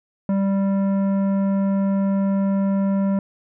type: tone with tanh clipping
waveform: sine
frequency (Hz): 196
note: G3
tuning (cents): 0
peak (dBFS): -19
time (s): 0.29-3.19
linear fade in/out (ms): 2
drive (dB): 12
effects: none